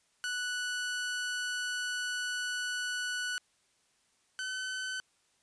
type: tone pair in turn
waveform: sawtooth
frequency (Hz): 1480 / 1517.2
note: F#6 / F#6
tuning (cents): 0 / +43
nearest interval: unison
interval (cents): 43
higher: second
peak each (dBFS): -29 / -31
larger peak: first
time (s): 0.24-3.38 / 4.39-5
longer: first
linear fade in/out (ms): 0
effects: white hiss -71 dBFS RMS until 5.42 s + resampled to 22050 Hz